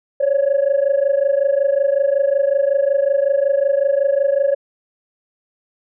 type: tone pair together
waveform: sine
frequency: 544.6 / 570 Hz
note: C#5 / C#5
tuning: -31 / +48 cents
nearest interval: minor second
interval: 79 cents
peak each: -15 dBFS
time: 0.2-4.55 s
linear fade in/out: 10 ms
effects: tanh soft clip ceiling -9 dBFS